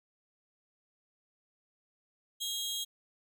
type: tone cluster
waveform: sawtooth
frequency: 3259 / 3741 / 3963 Hz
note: G#7 / A#7 / B7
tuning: -33 / +5 / +5 cents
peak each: -32 / -39 / -39 dBFS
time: 2.4-2.85 s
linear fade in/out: 20 ms
effects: none